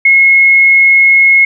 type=tone; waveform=sine; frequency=2169 Hz; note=C#7; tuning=38 cents flat; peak=-3 dBFS; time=0.05-1.45 s; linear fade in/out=5 ms; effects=none